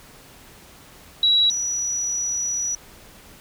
sine tone pair in turn, 3894 / 5868 Hz, B7 / F#8, -25 / -15 cents, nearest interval perfect fifth, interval 710 cents, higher second, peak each -14 / -22 dBFS, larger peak first, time 1.23-1.5 / 1.5-2.75 s, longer second, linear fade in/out 2 ms, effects pink hiss -47 dBFS RMS until 3.4 s

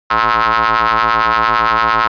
sawtooth ring-modulated tone, 112.8 Hz, A2, 44 cents sharp, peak -4 dBFS, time 0.1-2.08 s, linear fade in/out 10 ms, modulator 1180 Hz, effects resampled to 11025 Hz

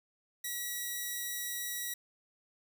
5% pulse tone, 1929 Hz, B6, 41 cents flat, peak -25 dBFS, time 0.44-1.94 s, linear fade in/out 5 ms, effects none

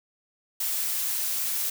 blue noise, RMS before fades -28 dBFS, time 0.6-1.7 s, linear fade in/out 5 ms, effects none

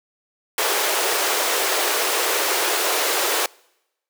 pink high-pass noise, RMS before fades -21 dBFS, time 0.58-3.46 s, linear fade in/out 2 ms, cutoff 360 Hz, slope 48 dB/octave, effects noise-tail reverb RT60 0.9 s tail -26 dB re dry

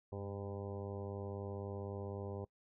harmonic tone with a mistuned harmonic, 100 Hz, G2, 35 cents sharp, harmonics 1 / 2 / 3 / 4 / 5 / 6 / 7 / 8 / 9 / 10, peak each -44 / -50 / -54 / -47 / -49 / -53 / -61 / -56 / -59 / -60 dBFS, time 0.12-2.45 s, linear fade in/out 5 ms, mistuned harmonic 1, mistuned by -69 cents, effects noise-tail reverb RT60 0.1 s tail -23 dB re dry

